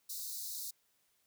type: high-pass noise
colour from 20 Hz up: white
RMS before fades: -42 dBFS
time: 0.09-0.71 s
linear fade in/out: 10 ms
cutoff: 3800 Hz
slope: 96 dB/octave
effects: white hiss -75 dBFS RMS until 1.26 s